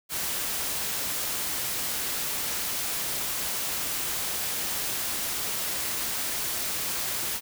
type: noise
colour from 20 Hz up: white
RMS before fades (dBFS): -30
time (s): 0.09-7.41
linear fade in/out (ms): 50
effects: none